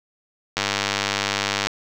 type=click train; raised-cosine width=0.2 ms; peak=-3 dBFS; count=111; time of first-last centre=0.57-1.67 s; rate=100 Hz; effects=none